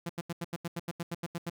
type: tone bursts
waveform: sawtooth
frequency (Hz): 170.5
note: F3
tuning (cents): -41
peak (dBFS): -29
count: 13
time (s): 0.06-1.498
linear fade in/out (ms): 5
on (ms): 34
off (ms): 83
effects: none